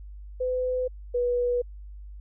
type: tone pair in turn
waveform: sine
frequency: 506 / 488 Hz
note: B4 / B4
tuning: +42 / -21 cents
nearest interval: minor second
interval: 63 cents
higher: first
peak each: -24 / -22 dBFS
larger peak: second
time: 0.4-0.88 / 1.14-1.62 s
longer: neither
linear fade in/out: 10 ms
effects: added 50 Hz sine -39 dBFS peak until 2.2 s